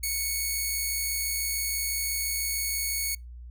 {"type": "tone", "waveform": "5% pulse", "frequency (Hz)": 2217, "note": "C#7", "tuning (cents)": 0, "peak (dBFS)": -17, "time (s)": [0.03, 3.15], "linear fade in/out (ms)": 5, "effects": ["noise-tail reverb RT60 0.2 s tail -26 dB re dry", "added 60 Hz sine -40 dBFS peak until 3.5 s"]}